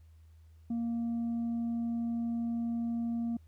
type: tone with tanh clipping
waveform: triangle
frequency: 233.1 Hz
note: A#3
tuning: in tune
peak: -31 dBFS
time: 0.7-3.37 s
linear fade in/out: 5 ms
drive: 7 dB
effects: added 80 Hz sine -54 dBFS peak until 3.47 s + pink hiss -75 dBFS RMS until 3.47 s